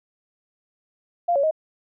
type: tone with pitch steps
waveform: sine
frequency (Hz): 695 / 559 / 628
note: F5 / C#5 / D#5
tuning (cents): -9 / +14 / +16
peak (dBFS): -17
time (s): 1.28-1.511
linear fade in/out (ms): 10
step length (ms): 77
effects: none